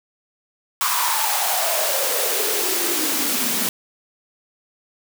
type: noise with high-pass filter sweep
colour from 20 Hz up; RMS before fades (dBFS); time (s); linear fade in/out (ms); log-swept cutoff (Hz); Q
white; -21; 0.81-3.69; 0; 1100 to 210; 6.1
effects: none